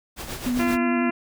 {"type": "noise with tremolo", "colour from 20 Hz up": "pink", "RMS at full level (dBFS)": -31, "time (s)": [0.16, 0.78], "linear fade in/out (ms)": 50, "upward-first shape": "sine", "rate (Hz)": 7.5, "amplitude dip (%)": 55}
{"type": "tone with vibrato", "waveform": "sine", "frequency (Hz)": 246.9, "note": "B3", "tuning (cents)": 0, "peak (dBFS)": -21, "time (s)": [0.46, 1.1], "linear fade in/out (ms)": 5, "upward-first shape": "triangle", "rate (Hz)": 11, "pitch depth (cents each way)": 33}
{"type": "harmonic tone", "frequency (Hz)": 342.3, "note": "F4", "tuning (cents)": -35, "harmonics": [1, 2, 3, 4, 5, 6, 7, 8], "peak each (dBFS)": [-27, -30, -32, -33, -34, -35, -35, -36], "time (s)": [0.59, 1.11], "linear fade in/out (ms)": 10}
{"effects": []}